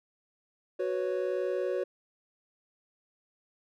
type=chord; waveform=triangle; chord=F# suspended fourth; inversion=none; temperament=equal; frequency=370 / 493.9 / 554.4 Hz; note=F#4 / B4 / C#5; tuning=0 / 0 / 0 cents; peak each=-30 / -32 / -31 dBFS; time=0.79-1.84 s; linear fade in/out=10 ms; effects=none